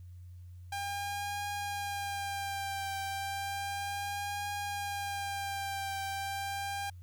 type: tone with vibrato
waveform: sawtooth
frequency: 800 Hz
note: G5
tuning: 35 cents sharp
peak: -31 dBFS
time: 0.72-6.9 s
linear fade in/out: 5 ms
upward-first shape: triangle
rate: 0.33 Hz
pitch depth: 35 cents each way
effects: added 89 Hz sine -46 dBFS peak until 7.02 s + white hiss -74 dBFS RMS until 7.02 s